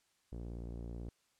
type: tone with low-pass filter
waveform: sawtooth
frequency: 58.27 Hz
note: A#1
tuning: in tune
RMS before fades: -44 dBFS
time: 0.32-1.09 s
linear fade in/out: 0 ms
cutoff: 430 Hz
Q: 1.1
effects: white hiss -75 dBFS RMS until 1.39 s + low-pass 9000 Hz 12 dB/octave